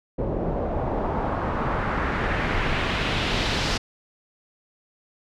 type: noise with low-pass filter sweep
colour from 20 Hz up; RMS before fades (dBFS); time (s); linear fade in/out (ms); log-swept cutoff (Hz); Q
pink; -25; 0.18-3.78; 10; 500 to 4700; 1.6
effects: none